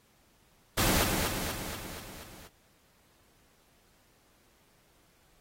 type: noise with echo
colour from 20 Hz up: pink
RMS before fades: -27 dBFS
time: 0.77-1.04 s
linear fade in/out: 10 ms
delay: 240 ms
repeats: 6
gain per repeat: -4 dB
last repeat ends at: 2.48 s
effects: pink hiss -66 dBFS RMS until 5.4 s + AAC 48 kbps